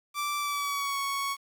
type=tone with pitch glide; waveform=sawtooth; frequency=1169 to 1111.1 Hz; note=D6 to C#6; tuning=-8 to +4 cents; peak=-25 dBFS; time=0.14-1.37 s; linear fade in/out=50 ms; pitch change=-88 cents; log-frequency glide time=0.38-0.98 s; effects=9-bit